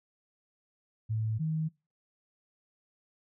sine tone pair in turn, 110 / 157.88 Hz, A2 / D#3, 0 / +26 cents, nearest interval tritone, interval 626 cents, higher second, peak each -28 dBFS, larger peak neither, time 1.09-1.39 / 1.39-1.69 s, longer neither, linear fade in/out 20 ms, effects noise-tail reverb RT60 0.3 s tail -25 dB re dry

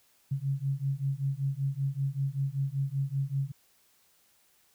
sine beating tone pair, 135 / 140.2 Hz, C#3 / C#3, -45 / +20 cents, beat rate 5.2 Hz, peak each -31 dBFS, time 0.31-3.52 s, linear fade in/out 10 ms, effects white hiss -66 dBFS RMS until 4.74 s

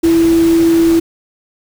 sine tone in noise, 331.5 Hz, E4, 10 cents sharp, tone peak -7 dBFS, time 0.03-1 s, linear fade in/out 10 ms, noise pink, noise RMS -25 dBFS, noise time 0.03-1 s, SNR +15 dB, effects none

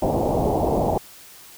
white low-pass noise, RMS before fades -21 dBFS, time 0.02-0.98 s, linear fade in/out 5 ms, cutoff 820 Hz, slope 48 dB/octave, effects white hiss -45 dBFS RMS until 1.57 s

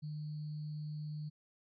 sine tone with sample-and-hold, 151.4 Hz, D#3, 47 cents flat, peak -39 dBFS, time 0.02-1.3 s, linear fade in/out 20 ms, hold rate 4410 Hz, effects resampled to 16000 Hz

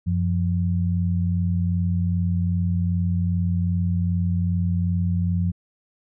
sine tone pair together, 92.07 / 174.61 Hz, F#2 / F3, -8 / 0 cents, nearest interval major seventh, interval 1108 cents, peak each -21 / -23 dBFS, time 0.06-5.52 s, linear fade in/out 20 ms, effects none

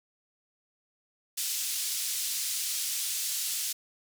white band-pass noise, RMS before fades -32 dBFS, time 1.37-3.73 s, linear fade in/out 10 ms, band 3700 to 11000 Hz, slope 12 dB/octave, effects none

